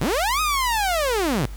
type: linear two-way sweep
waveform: sawtooth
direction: up then down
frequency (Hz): 102.2 to 1272 to 102.2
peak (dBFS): -16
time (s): 0.01-1.46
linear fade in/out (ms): 5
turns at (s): 0.41
effects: added 50 Hz sine -32 dBFS peak until 1.56 s + pink hiss -47 dBFS RMS until 1.56 s